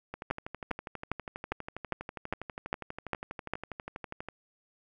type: two click trains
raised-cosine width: 0.5 ms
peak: -23 / -15 dBFS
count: 52 / 9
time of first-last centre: 0.14-4.286 / 0.31-3.536 s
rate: 12.3 / 2.48 Hz
effects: none